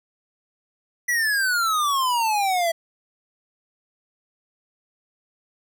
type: exponential sweep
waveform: square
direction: down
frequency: 1975.5 to 655 Hz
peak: -20 dBFS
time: 1.08-2.72 s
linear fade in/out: 10 ms
effects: none